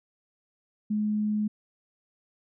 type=tone; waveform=sine; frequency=211.4 Hz; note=G#3; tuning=31 cents sharp; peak=-24 dBFS; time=0.9-1.48 s; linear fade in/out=10 ms; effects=none